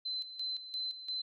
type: tone with tremolo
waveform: sine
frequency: 4059 Hz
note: B7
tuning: 47 cents sharp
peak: -34 dBFS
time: 0.05-1.22 s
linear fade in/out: 10 ms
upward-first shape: square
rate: 2.9 Hz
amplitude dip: 70%
effects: none